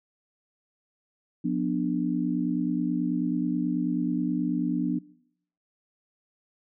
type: chord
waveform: sine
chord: B diminished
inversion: second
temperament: just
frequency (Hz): 177.8 / 246.9 / 296.3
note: F3 / B3 / D4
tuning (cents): +31 / 0 / +15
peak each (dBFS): -29 / -28 / -28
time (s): 1.44-4.99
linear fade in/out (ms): 10
effects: noise-tail reverb RT60 0.7 s tail -21 dB re dry